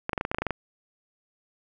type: clicks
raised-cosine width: 0.5 ms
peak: -12 dBFS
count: 11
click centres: 0.094 / 0.132 / 0.178 / 0.211 / 0.251 / 0.315 / 0.346 / 0.385 / 0.42 / 0.467 / 0.507 s
effects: none